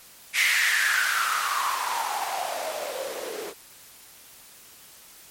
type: noise with band-pass filter sweep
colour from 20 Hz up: blue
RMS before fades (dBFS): -26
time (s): 0.33-3.54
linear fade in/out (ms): 50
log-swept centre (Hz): 2200 to 400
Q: 6.7
effects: white hiss -49 dBFS RMS until 5.3 s + MP3 64 kbps